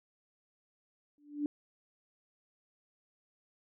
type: tone with exponential growth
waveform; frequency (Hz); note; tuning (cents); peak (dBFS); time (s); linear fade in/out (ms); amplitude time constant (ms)
sine; 292.7; D4; -6; -27; 1.18-1.46; 1; 59
effects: none